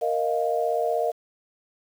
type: chord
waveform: sine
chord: Bb suspended fourth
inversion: none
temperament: equal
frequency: 466.2 / 622.3 / 698.5 Hz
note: Bb4 / Eb5 / F5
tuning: 0 / 0 / 0 cents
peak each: -26 dBFS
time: 0.01-1.12 s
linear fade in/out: 20 ms
effects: 8-bit